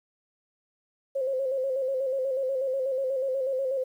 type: tone with vibrato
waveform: sine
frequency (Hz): 530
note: C5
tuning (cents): +22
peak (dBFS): -25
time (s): 1.15-3.84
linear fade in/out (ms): 10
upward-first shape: square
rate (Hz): 8.2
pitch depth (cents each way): 49
effects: 10-bit